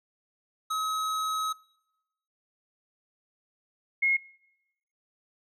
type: tone pair in turn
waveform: square / sine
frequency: 1277 / 2159 Hz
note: D#6 / C#7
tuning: +45 / -46 cents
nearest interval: major sixth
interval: 909 cents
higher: second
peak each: -28 / -21 dBFS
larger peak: second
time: 0.7-1.53 / 4.02-4.17 s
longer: first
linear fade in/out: 10 ms
effects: noise-tail reverb RT60 0.9 s tail -24 dB re dry + low-pass 11000 Hz 12 dB/octave